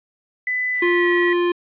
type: tone with pitch glide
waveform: sine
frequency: 2000 to 1931.9 Hz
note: B6 to B6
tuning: +21 to -39 cents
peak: -19 dBFS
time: 0.47-1.33 s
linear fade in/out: 2 ms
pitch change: -60 cents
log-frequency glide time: 0.73-1.07 s
type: tone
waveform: square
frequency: 350 Hz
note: F4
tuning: 4 cents sharp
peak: -17 dBFS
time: 0.82-1.52 s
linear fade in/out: 5 ms
effects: resampled to 8000 Hz + 8-bit